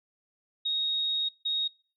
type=tone pair in turn; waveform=sine; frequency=3753 / 3753 Hz; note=A#7 / A#7; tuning=+11 / +11 cents; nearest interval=unison; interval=0 cents; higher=neither; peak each=-26 dBFS; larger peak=neither; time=0.65-1.29 / 1.45-1.68 s; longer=first; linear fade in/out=10 ms; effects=noise-tail reverb RT60 0.4 s tail -24 dB re dry